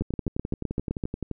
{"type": "two click trains", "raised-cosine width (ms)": 3, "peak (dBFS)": [-17, -14], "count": [16, 9], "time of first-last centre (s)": [[0.02, 1.313], [0.01, 1.038]], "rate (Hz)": [11.6, 7.78], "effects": []}